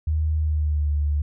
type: tone with pitch glide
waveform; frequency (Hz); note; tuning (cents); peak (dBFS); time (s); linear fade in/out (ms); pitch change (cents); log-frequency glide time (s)
sine; 77.7 to 73.51; D#2 to D2; -2 to +2; -19; 0.07-1.22; 5; -96; 0.38-0.91
effects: none